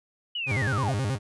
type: linear sweep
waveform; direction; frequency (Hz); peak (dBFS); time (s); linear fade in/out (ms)
sine; down; 3000 to 622.3; -28; 0.35-0.92; 5
type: tone with vibrato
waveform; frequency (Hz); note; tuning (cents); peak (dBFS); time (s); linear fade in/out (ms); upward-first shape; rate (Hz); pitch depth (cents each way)
40% pulse; 116.5; A#2; -1; -24; 0.46-1.19; 50; square; 9.4; 240
effects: resampled to 24000 Hz